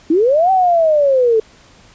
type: linear two-way sweep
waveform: sine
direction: up then down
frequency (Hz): 298.9 to 773 to 430.8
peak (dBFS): -9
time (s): 0.1-1.4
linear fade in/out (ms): 5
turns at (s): 0.51
effects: pink hiss -46 dBFS RMS until 1.94 s + resampled to 16000 Hz